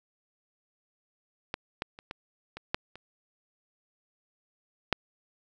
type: clicks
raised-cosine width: 0.3 ms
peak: -15 / -15 / -29 / -21 / -24 / -10 / -29 / -7 dBFS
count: 8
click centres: 1.541 / 1.821 / 1.989 / 2.111 / 2.57 / 2.745 / 2.956 / 4.927 s
effects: none